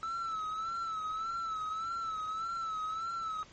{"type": "tone with vibrato", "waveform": "triangle", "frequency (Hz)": 1312, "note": "E6", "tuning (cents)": -9, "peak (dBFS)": -32, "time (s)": [0.03, 3.43], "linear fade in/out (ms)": 0, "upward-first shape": "sine", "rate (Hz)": 1.7, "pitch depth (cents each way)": 64, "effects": ["pink hiss -57 dBFS RMS until 3.52 s", "MP3 32 kbps"]}